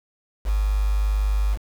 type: tone with quantisation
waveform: sine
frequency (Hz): 51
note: G#1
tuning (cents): -31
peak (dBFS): -18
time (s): 0.44-1.58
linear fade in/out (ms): 50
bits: 6
effects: none